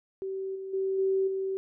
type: tone with level steps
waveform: sine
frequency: 384.3 Hz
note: G4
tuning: 34 cents flat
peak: -31 / -35 / -26 / -23 / -28 dBFS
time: 0.22-1.57 s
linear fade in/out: 0 ms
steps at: 0.55 / 0.73 / 0.98 / 1.27 s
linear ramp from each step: 10 ms
effects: none